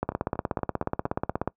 two click trains, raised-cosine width 1 ms, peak -22 / -11 dBFS, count 6 / 25, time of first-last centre 0.12-1.296 / 0.03-1.476 s, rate 4.25 / 16.6 Hz, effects noise-tail reverb RT60 0.1 s tail -23 dB re dry + high-pass 60 Hz 12 dB/octave

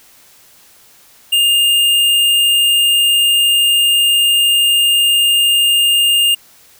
square tone, 2819 Hz, F7, 16 cents sharp, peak -10 dBFS, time 1.32-6.35 s, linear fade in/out 10 ms, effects white hiss -46 dBFS RMS until 6.79 s

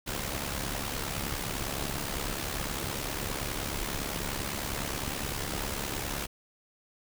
pink noise with amplitude modulation, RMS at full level -31 dBFS, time 0.06-6.27 s, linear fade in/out 20 ms, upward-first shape sine, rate 69.8 Hz, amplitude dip 65%, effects none

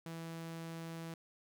sawtooth tone, 164.8 Hz, E3, in tune, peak -39 dBFS, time 0.06-1.14 s, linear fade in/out 2 ms, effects none

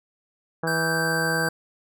harmonic tone, 163.6 Hz, E3, 13 cents flat, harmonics 1 / 2 / 3 / 4 / 5 / 6 / 7 / 8 / 9 / 10, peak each -29 / -33 / -29 / -34 / -33 / -38 / -37 / -39 / -39 / -38 dBFS, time 0.63-1.49 s, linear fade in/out 5 ms
square tone, 1561 Hz, G6, 8 cents flat, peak -25 dBFS, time 0.67-1.49 s, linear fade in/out 5 ms
effects none

